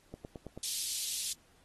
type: click train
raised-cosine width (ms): 2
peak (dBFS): -29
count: 5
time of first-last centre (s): 0.14-0.576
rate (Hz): 9.18
type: high-pass noise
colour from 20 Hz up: pink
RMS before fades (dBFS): -36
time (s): 0.63-1.33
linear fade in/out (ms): 5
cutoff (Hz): 3700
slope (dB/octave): 24
effects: pink hiss -66 dBFS RMS until 1.64 s + AAC 32 kbps